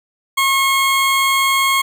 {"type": "tone", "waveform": "20% pulse", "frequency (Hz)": 1085, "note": "C#6", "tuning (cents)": -37, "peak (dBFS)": -8, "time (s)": [0.37, 1.82], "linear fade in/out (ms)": 10, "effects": []}